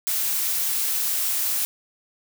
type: noise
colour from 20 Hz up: blue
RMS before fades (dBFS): -24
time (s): 0.07-1.65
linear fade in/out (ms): 0
effects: none